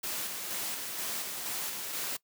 white noise with tremolo, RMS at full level -35 dBFS, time 0.03-2.17 s, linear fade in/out 10 ms, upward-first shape square, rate 2.1 Hz, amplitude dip 30%, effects noise-tail reverb RT60 0.1 s tail -21 dB re dry + high-pass 150 Hz 12 dB/octave

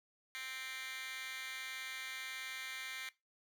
10% pulse tone with high-pass filter, 261.6 Hz, C4, in tune, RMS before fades -45 dBFS, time 0.35-3.09 s, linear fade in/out 0 ms, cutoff 2300 Hz, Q 6, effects noise-tail reverb RT60 0.2 s tail -18 dB re dry

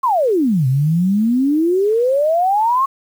sine exponential two-way sweep, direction down then up, 1111 to 126.2 to 1111 Hz, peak -12 dBFS, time 0.03-2.86 s, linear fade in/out 10 ms, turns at 0.67 s, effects 7-bit

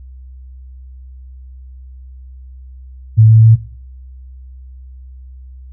sine tone with pitch steps, 110.1 / 111.19 / 112.28 Hz, A2 / A2 / A2, +2 / +19 / +36 cents, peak -3 dBFS, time 3.17-3.56 s, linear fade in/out 20 ms, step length 130 ms, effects noise-tail reverb RT60 0.5 s tail -19 dB re dry + added 64 Hz sine -32 dBFS peak until 5.72 s

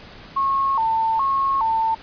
sine tone with vibrato, 987.8 Hz, B5, in tune, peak -17 dBFS, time 0.36-1.95 s, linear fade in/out 10 ms, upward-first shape square, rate 1.2 Hz, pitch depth 170 cents each way, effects pink hiss -42 dBFS RMS until 2.02 s + resampled to 11025 Hz

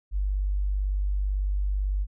sine tone, 49 Hz, G1, in tune, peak -23 dBFS, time 0.11-2.07 s, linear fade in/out 50 ms, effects none

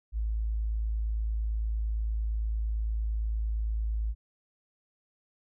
sine tone, 54.4 Hz, A1, 19 cents flat, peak -27 dBFS, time 0.12-4.15 s, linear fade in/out 50 ms, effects none

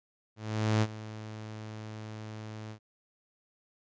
sawtooth tone with ADSR envelope, 108.5 Hz, A2, 24 cents flat, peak -19 dBFS, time 0.36-2.79 s, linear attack 460 ms, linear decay 46 ms, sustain -17 dB, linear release 82 ms, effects resampled to 16000 Hz

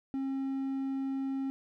triangle tone, 269.4 Hz, C#4, 49 cents flat, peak -29 dBFS, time 0.14-1.5 s, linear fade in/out 0 ms, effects none

